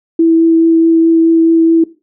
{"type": "tone with vibrato", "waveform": "sine", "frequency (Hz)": 328.5, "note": "E4", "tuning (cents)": -6, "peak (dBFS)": -5, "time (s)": [0.19, 1.84], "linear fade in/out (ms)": 5, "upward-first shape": "triangle", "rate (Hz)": 4.7, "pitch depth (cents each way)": 11, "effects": ["noise-tail reverb RT60 0.3 s tail -18 dB re dry"]}